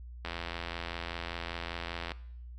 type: click train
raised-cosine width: 0.3 ms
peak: -20 dBFS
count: 160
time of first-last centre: 0.25-2.118 s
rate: 85.1 Hz
effects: noise-tail reverb RT60 0.7 s tail -19 dB re dry + added 60 Hz sine -43 dBFS peak until 2.58 s